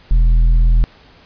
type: tone with tanh clipping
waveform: sine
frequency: 41.2 Hz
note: E1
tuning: in tune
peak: -9 dBFS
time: 0.11-0.84 s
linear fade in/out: 0 ms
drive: 6 dB
effects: pink hiss -46 dBFS RMS until 1.25 s + resampled to 11025 Hz